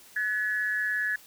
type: tone with amplitude modulation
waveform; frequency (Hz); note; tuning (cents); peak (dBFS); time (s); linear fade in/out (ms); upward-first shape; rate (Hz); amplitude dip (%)
sine; 1706; G#6; +46; -22; 0.16-1.16; 5; sine; 205; 75
effects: white hiss -53 dBFS RMS until 1.26 s